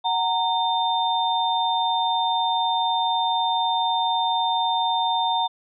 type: tone cluster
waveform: sine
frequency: 744 / 924 / 3600 Hz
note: F#5 / A#5 / A7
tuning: +9 / -16 / +39 cents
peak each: -25 / -22 / -26 dBFS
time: 0.04-5.48 s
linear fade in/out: 20 ms
effects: none